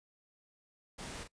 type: noise with echo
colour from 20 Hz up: pink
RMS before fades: -45 dBFS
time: 0.98-1.24 s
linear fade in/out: 10 ms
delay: 38 ms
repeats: 1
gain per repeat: -6 dB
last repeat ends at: 1.278 s
effects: noise-tail reverb RT60 0.1 s tail -22 dB re dry + resampled to 22050 Hz